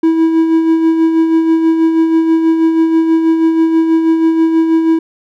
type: tone with tremolo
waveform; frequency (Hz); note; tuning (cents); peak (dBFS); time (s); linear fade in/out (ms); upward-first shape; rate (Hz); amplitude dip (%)
triangle; 325.2; E4; -23; -4; 0.03-4.99; 5; sine; 6.2; 45
effects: none